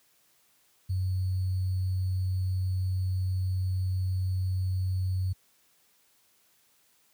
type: tone with sample-and-hold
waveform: sine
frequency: 93.1 Hz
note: F#2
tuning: 11 cents sharp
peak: -25 dBFS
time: 0.89-5.33 s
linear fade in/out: 10 ms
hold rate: 4410 Hz
effects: white hiss -66 dBFS RMS until 7.13 s + high-pass 60 Hz 12 dB/octave